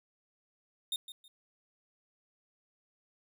45% pulse tone with echo, 3667 Hz, A#7, 29 cents flat, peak -32 dBFS, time 0.92-0.96 s, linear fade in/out 2 ms, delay 160 ms, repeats 2, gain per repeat -12 dB, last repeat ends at 1.28 s, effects none

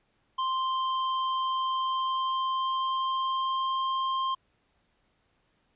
square tone with pitch glide, 1046.5 to 1056.2 Hz, C6 to C6, 0 to +16 cents, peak -27 dBFS, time 0.38-4.35 s, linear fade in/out 10 ms, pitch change +16 cents, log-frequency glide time 1.74-3.89 s, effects pink hiss -71 dBFS RMS until 5.75 s + resampled to 8000 Hz

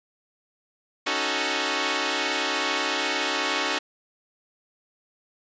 5% pulse chord, D# half-diminished seventh, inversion third, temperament equal, 277.2 / 311.1 / 370 / 440 Hz, C#4 / D#4 / F#4 / A4, 0 / 0 / 0 / 0 cents, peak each -18 dBFS, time 1.06-3.79 s, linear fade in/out 10 ms, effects resampled to 16000 Hz

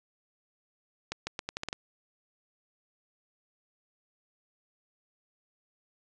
accelerating click train, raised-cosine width 0.2 ms, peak -16 dBFS, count 8, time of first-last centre 1.12-1.729 s, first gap 150 ms, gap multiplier 0.81, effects resampled to 22050 Hz

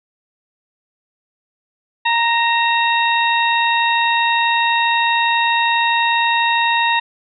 harmonic tone with a mistuned harmonic, 932.3 Hz, A#5, in tune, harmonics 1 / 2 / 3 / 4, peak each -16 / -19 / -21 / -22 dBFS, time 2.05-7 s, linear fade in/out 10 ms, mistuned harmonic 3, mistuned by -49 cents, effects none

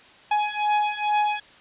45% pulse beating tone pair, 837 / 839.3 Hz, G#5 / G#5, +13 / +18 cents, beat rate 2.3 Hz, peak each -24 dBFS, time 0.31-1.4 s, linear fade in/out 5 ms, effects white hiss -50 dBFS RMS until 1.6 s + resampled to 8000 Hz

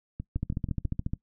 two click trains, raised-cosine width 5 ms, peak -22 / -17 dBFS, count 5 / 12, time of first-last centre 0.2-0.85 / 0.36-1.135 s, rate 6.15 / 14.2 Hz, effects noise-tail reverb RT60 0.1 s tail -20 dB re dry

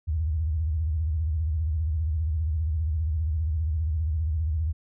sine tone with vibrato, 78.5 Hz, D#2, 16 cents sharp, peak -23 dBFS, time 0.07-4.73 s, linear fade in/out 20 ms, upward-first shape square, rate 15 Hz, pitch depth 120 cents each way, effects none

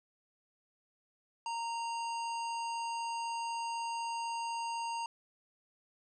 harmonic tone with a mistuned harmonic, 926 Hz, A#5, 12 cents flat, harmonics 1 / 3 / 5 / 7 / 9, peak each -35 / -45 / -49 / -52 / -54 dBFS, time 1.46-5.06 s, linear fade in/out 2 ms, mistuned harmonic 5, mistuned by +47 cents, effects none

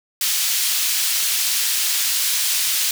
pink high-pass noise, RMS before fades -20 dBFS, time 0.21-2.91 s, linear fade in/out 2 ms, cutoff 3400 Hz, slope 12 dB/octave, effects none

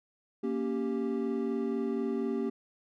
triangle chord, G diminished, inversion first, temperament equal, 233.1 / 277.2 / 392 Hz, Bb3 / Db4 / G4, 0 / 0 / 0 cents, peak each -31 / -33 / -31 dBFS, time 0.43-2.5 s, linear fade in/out 10 ms, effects none

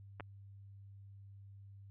clicks, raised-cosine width 0.5 ms, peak -30 dBFS, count 2, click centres 0.199 / 0.206 s, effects added 99 Hz sine -52 dBFS peak until 1.9 s + resampled to 8000 Hz

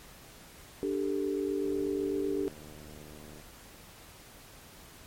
sine chord, D suspended fourth, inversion none, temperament equal, 293.7 / 392 / 440 Hz, D4 / G4 / A4, 0 / 0 / 0 cents, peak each -33 / -31 / -36 dBFS, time 0.83-2.48 s, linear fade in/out 0 ms
click train, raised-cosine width 2 ms, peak -37 dBFS, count 134, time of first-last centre 1.64-3.399 s, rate 75.6 Hz
effects pink hiss -52 dBFS RMS until 5.06 s + MP3 64 kbps

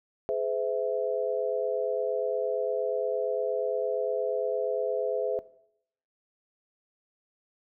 sine tone cluster, 421.4 / 510 / 657 Hz, G#4 / C5 / E5, +25 / -44 / -6 cents, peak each -30 dBFS, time 0.29-5.39 s, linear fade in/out 0 ms, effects noise-tail reverb RT60 0.7 s tail -18 dB re dry

